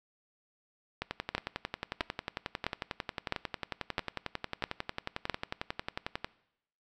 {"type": "two click trains", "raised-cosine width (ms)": 0.3, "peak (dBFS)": [-17, -13], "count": [59, 7], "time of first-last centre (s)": [[1.02, 6.245], [1.35, 5.297]], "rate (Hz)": [11.1, 1.52], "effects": ["noise-tail reverb RT60 0.8 s tail -21 dB re dry"]}